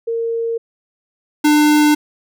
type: tone pair in turn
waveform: sine / square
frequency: 460 / 299.5 Hz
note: A#4 / D4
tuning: -23 / +34 cents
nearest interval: perfect fifth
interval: 743 cents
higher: first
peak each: -17 / -10 dBFS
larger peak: second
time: 0.07-0.58 / 1.44-1.95 s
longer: neither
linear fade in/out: 10 ms
effects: none